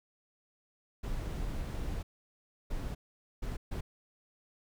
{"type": "noise bursts at uneven times", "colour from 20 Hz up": "brown", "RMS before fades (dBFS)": -36, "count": 4, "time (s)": [[1.03, 2.03], [2.7, 2.95], [3.42, 3.57], [3.71, 3.81]], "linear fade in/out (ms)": 10, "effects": []}